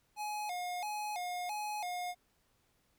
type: tone with vibrato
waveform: square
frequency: 776 Hz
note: G5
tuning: 18 cents flat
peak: -37 dBFS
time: 0.16-2.15 s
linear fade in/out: 50 ms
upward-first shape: square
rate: 1.5 Hz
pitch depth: 140 cents each way
effects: pink hiss -74 dBFS RMS until 2.98 s